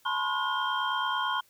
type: tone cluster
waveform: sine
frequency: 865 / 1003 / 1072 / 1438 / 3169 Hz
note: A5 / B5 / C6 / F#6 / G7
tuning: -30 / +26 / +42 / -50 / +18 cents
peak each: -35 / -32 / -31 / -32 / -34 dBFS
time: 0.05-1.41 s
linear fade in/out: 10 ms
effects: tanh soft clip ceiling -17 dBFS + white hiss -63 dBFS RMS until 1.49 s